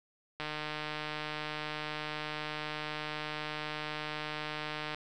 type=click train; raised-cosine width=0.3 ms; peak=-21 dBFS; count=692; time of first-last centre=0.4-4.946 s; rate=152 Hz; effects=none